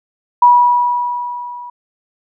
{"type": "tone with level ramp", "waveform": "sine", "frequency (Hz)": 972, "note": "B5", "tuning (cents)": -28, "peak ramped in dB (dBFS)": [-3, -28], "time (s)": [0.42, 1.7], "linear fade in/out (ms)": 5, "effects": []}